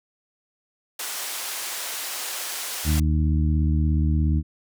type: band-pass noise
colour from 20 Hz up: white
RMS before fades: -31 dBFS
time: 0.99-3 s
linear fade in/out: 5 ms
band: 510 to 13000 Hz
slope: 12 dB/octave
type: harmonic tone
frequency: 77 Hz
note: D#2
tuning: 17 cents flat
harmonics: 1 / 2 / 3 / 4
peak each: -19 / -25 / -29 / -31 dBFS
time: 2.84-4.43 s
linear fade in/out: 50 ms
effects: none